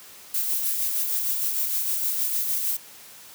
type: noise with tremolo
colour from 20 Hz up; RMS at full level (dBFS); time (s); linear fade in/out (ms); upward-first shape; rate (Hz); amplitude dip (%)
violet; -24; 0.34-2.77; 5; sine; 6.5; 35
effects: white hiss -46 dBFS RMS until 3.34 s + high-pass 100 Hz 12 dB/octave